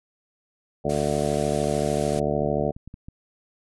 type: harmonic tone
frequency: 73.42 Hz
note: D2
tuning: in tune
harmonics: 1 / 2 / 3 / 4 / 5 / 6 / 7 / 8 / 9 / 10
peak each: -35 / -29 / -30 / -34 / -31 / -28 / -38 / -28 / -30 / -33 dBFS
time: 0.84-2.72 s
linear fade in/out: 20 ms
type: noise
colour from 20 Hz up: white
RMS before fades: -37 dBFS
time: 0.89-2.2 s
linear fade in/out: 10 ms
type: clicks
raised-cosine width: 5 ms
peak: -27 dBFS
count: 8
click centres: 2.171 / 2.416 / 2.456 / 2.604 / 2.765 / 2.876 / 2.941 / 3.085 s
effects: resampled to 24000 Hz